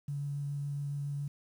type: tone with vibrato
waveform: sine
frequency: 142.8 Hz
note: D3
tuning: 48 cents flat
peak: -33 dBFS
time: 0.08-1.28 s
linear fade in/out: 5 ms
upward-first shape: triangle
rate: 7.2 Hz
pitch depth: 12 cents each way
effects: 10-bit